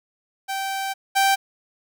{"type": "tone pair in turn", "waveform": "sawtooth", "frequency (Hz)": [778, 781.5], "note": ["G5", "G5"], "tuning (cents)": [-13, -6], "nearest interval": "unison", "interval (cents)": 7, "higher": "second", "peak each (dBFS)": [-21, -12], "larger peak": "second", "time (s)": [[0.48, 0.94], [1.15, 1.36]], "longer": "first", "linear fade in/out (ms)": 20, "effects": []}